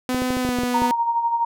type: tone with pitch glide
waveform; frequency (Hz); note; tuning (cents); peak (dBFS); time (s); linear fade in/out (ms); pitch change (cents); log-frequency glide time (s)
sawtooth; 253.2 to 246.4; B3 to B3; +43 to -4; -17; 0.09-0.91; 0; -47; 0.4-0.56
type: clicks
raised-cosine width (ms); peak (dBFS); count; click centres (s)
2; -14; 9; 0.146 / 0.22 / 0.305 / 0.369 / 0.45 / 0.49 / 0.587 / 0.635 / 0.82
type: tone with tremolo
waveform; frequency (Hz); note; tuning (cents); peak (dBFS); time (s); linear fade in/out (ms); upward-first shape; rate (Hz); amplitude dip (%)
sine; 932.3; A#5; 0; -16; 0.74-1.45; 5; sine; 12; 55
effects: none